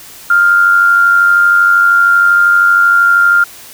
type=tone with amplitude modulation; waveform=sine; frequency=1396.9 Hz; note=F6; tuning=in tune; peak=-3 dBFS; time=0.3-3.44 s; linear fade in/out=5 ms; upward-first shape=sine; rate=92.8 Hz; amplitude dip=45%; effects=white hiss -34 dBFS RMS until 3.73 s